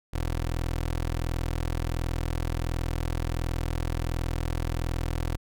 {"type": "tone", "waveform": "20% pulse", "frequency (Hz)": 41.4, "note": "E1", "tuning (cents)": 8, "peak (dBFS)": -22, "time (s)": [0.13, 5.37], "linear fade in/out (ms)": 10, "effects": []}